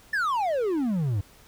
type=exponential sweep; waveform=triangle; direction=down; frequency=1800 to 93.1 Hz; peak=-21 dBFS; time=0.13-1.21 s; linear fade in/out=5 ms; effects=pink hiss -54 dBFS RMS until 1.47 s